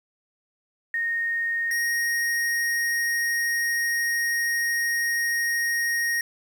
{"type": "tone pair in turn", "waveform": ["sine", "square"], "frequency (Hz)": [1852, 1868.1], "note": ["A#6", "A#6"], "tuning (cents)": [-12, 3], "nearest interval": "unison", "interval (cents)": 15, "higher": "second", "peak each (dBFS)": -23, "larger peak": "neither", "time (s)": [[0.94, 1.71], [1.71, 6.21]], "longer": "second", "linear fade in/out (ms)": 2, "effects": ["9-bit"]}